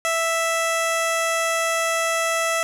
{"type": "tone with low-pass filter", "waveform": "15% pulse", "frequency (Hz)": 659.3, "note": "E5", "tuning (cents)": 0, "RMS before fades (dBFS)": -22, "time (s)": [0.05, 2.63], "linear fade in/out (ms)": 0, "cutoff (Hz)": 10000, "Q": 1.6, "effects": ["8-bit"]}